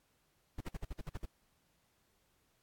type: noise bursts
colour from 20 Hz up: brown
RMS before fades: -39 dBFS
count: 9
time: 0.58-1.255 s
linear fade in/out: 5 ms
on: 27 ms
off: 54 ms
effects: pink hiss -75 dBFS RMS until 2.62 s + AAC 64 kbps

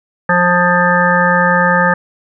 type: harmonic tone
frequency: 177 Hz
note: F3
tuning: 23 cents sharp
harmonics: 1 / 3 / 5 / 7 / 9 / 10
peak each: -16 / -16 / -16 / -16 / -16 / -16 dBFS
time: 0.29-1.94 s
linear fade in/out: 5 ms
effects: none

